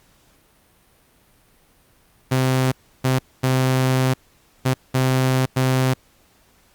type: tone bursts at uneven times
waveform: sawtooth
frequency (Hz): 130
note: C3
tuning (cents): -11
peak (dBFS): -12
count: 6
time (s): 2.31-2.72 / 3.04-3.19 / 3.43-4.14 / 4.65-4.74 / 4.94-5.46 / 5.56-5.94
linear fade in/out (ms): 10
effects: pink hiss -57 dBFS RMS until 6.74 s + Opus 48 kbps